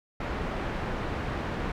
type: low-pass noise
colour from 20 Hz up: pink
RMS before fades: -32 dBFS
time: 0.2-1.72 s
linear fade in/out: 5 ms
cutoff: 1900 Hz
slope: 12 dB/octave
effects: none